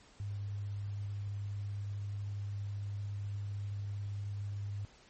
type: tone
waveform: sine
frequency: 101.2 Hz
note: G#2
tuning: 44 cents flat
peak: -36 dBFS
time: 0.2-4.85 s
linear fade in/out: 0 ms
effects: pink hiss -61 dBFS RMS until 5.09 s + MP3 32 kbps